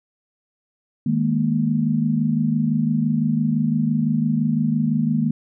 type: chord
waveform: sine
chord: D# suspended fourth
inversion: none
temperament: just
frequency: 155.56 / 207.4 / 233.3 Hz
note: D#3 / G#3 / A#3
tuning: 0 / -2 / +2 cents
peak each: -22 / -23 / -20 dBFS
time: 1.06-5.31 s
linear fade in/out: 5 ms
effects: none